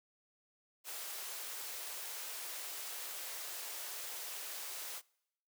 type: high-pass noise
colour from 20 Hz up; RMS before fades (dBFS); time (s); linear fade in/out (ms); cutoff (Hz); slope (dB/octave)
white; -44; 0.84-5.02; 50; 400; 24
effects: noise-tail reverb RT60 0.8 s tail -25 dB re dry